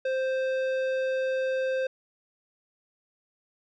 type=tone with tanh clipping; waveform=sine; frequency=523.3 Hz; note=C5; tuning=in tune; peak=-27 dBFS; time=0.05-1.87 s; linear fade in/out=5 ms; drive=13 dB; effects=none